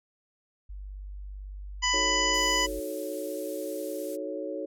sine tone, 49 Hz, G1, in tune, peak -37 dBFS, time 0.69-2.8 s, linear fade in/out 10 ms
harmonic tone, 995 Hz, B5, 13 cents sharp, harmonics 1 / 2 / 3 / 5 / 6 / 7, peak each -29 / -29 / -29 / -32 / -36 / -32 dBFS, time 1.82-2.67 s, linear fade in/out 20 ms
sine chord, D# half-diminished seventh, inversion none, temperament equal, 311.1 / 370 / 440 / 554.4 Hz, D#4 / F#4 / A4 / C#5, 0 / 0 / 0 / 0 cents, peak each -37 / -39 / -38 / -35 dBFS, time 1.93-4.66 s, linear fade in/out 10 ms
violet noise, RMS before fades -40 dBFS, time 2.33-4.17 s, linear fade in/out 20 ms
effects low-pass 12000 Hz 12 dB/octave

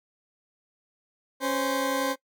20% pulse tone pair together, 274.6 / 518.4 Hz, C#4 / C5, -16 / -16 cents, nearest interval major seventh, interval 1100 cents, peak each -23 dBFS, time 1.4-2.16 s, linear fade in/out 50 ms, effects noise-tail reverb RT60 0.1 s tail -21 dB re dry

